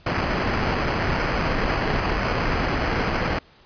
pink noise with sample-and-hold, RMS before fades -23 dBFS, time 0.06-3.39 s, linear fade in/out 5 ms, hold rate 3675 Hz, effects pink hiss -53 dBFS RMS until 3.65 s + resampled to 11025 Hz

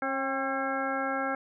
harmonic tone with a mistuned harmonic, 270 Hz, C#4, 45 cents flat, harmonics 1 / 2 / 3 / 4 / 5 / 6 / 8, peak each -35 / -34 / -34 / -42 / -34 / -35 / -42 dBFS, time 0.02-1.35 s, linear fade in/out 2 ms, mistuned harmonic 3, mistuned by -33 cents, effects none

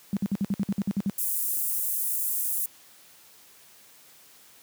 sine tone bursts, 198.5 Hz, G3, 22 cents sharp, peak -22 dBFS, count 11, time 0.13-1.097 s, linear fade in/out 0 ms, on 37 ms, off 56 ms
pink high-pass noise, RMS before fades -28 dBFS, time 1.18-2.66 s, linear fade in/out 5 ms, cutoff 10000 Hz, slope 24 dB/octave
effects white hiss -54 dBFS RMS until 4.62 s + high-pass 100 Hz 12 dB/octave

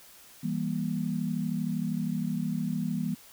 sine chord, E diminished, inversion none, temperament just, 164.81 / 197.78 / 237.3 Hz, E3 / G3 / Bb3, 0 / +16 / +31 cents, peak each -32 dBFS, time 0.43-3.15 s, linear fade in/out 10 ms, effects white hiss -53 dBFS RMS until 3.32 s

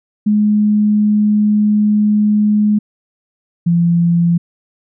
sine tone pair in turn, 210 / 170.88 Hz, G#3 / F3, +19 / -37 cents, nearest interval major third, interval 356 cents, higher first, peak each -9 dBFS, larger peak neither, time 0.26-2.79 / 3.66-4.38 s, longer first, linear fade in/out 10 ms, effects none

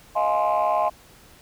sine chord, F minor seventh, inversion third, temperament just, 628.6 / 698.5 / 838.1 / 1047.7 Hz, Eb5 / F5 / Ab5 / C6, +18 / 0 / +16 / +2 cents, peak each -23 dBFS, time 0.15-0.9 s, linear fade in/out 20 ms, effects tanh soft clip ceiling -13 dBFS + pink hiss -51 dBFS RMS until 1.41 s

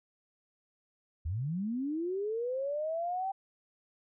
sine linear sweep, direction up, 71.2 to 784 Hz, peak -31 dBFS, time 1.25-3.32 s, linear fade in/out 10 ms, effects none

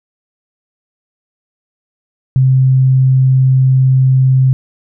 sine tone, 131.1 Hz, C3, 4 cents sharp, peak -6 dBFS, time 2.36-4.53 s, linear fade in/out 0 ms, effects none

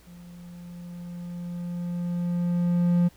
triangle tone with level ramp, 174.61 Hz, F3, in tune, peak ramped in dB -42 to -15 dBFS, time 0.06-3.09 s, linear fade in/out 20 ms, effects added 60 Hz sine -57 dBFS peak until 3.16 s + pink hiss -57 dBFS RMS until 3.16 s

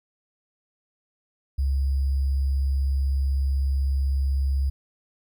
sine tone with sample-and-hold, 68 Hz, C#2, 33 cents flat, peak -20 dBFS, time 1.58-4.7 s, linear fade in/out 10 ms, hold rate 4900 Hz, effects none

